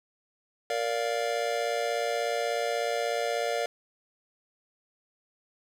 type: chord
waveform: square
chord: Bb major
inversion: none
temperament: just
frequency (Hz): 466.2 / 582.7 / 699.2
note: Bb4 / D5 / F5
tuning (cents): 0 / -14 / +2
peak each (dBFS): -32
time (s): 0.7-3.66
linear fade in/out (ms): 2
effects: low-pass 8000 Hz 12 dB/octave + 9-bit